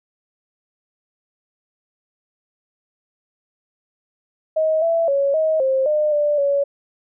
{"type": "tone with pitch steps", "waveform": "sine", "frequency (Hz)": [631, 665, 557, 632, 530, 605, 590, 563], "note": ["D#5", "E5", "C#5", "D#5", "C5", "D#5", "D5", "C#5"], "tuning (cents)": [24, 15, 8, 27, 22, -49, 8, 27], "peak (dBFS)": -15, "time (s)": [4.56, 6.64], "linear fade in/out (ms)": 10, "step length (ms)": 260, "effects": []}